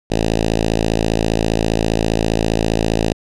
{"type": "tone with notch filter", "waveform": "5% pulse", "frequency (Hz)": 55, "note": "A1", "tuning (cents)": 0, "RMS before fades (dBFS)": -17, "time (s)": [0.1, 3.13], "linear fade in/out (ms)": 10, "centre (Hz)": 1400, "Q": 1, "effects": ["low-pass 7000 Hz 12 dB/octave"]}